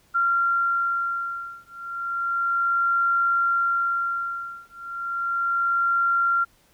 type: beating tone pair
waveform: sine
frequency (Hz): 1379 / 1379.33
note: F6 / F6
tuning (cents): -22 / -22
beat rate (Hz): 0.33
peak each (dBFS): -24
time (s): 0.14-6.45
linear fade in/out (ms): 20
effects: pink hiss -60 dBFS RMS until 6.73 s